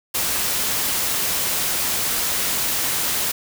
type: noise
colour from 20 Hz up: white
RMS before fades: -22 dBFS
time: 0.14-3.32 s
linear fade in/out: 10 ms
effects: none